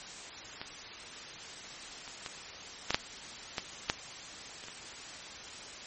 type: clicks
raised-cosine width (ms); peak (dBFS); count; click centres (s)
0.2; -20 / -27 / -20 / -10 / -7 / -14 / -8 / -30 / -25; 9; 0.615 / 2.078 / 2.262 / 2.906 / 2.945 / 3.582 / 3.899 / 4.639 / 4.684
effects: white hiss -45 dBFS RMS until 5.86 s + MP3 32 kbps